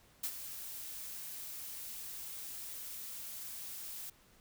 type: noise with ADSR envelope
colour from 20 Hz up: blue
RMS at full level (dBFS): -35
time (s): 0.23-4.1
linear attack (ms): 10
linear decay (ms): 66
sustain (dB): -10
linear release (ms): 6
effects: pink hiss -65 dBFS RMS until 4.4 s